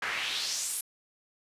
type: noise with band-pass filter sweep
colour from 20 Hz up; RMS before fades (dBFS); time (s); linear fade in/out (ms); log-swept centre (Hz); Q
pink; -33; 0.02-0.81; 5; 1600 to 11000; 2.4
effects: resampled to 32000 Hz